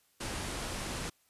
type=low-pass noise; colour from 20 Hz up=pink; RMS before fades=-38 dBFS; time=0.2-1.1 s; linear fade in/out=10 ms; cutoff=11000 Hz; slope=48 dB/octave; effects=white hiss -70 dBFS RMS until 1.29 s + resampled to 32000 Hz